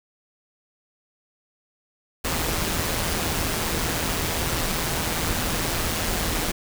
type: noise with amplitude modulation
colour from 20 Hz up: pink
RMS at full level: -23 dBFS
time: 2.24-6.52 s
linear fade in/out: 10 ms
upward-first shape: sine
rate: 164 Hz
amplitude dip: 50%
effects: none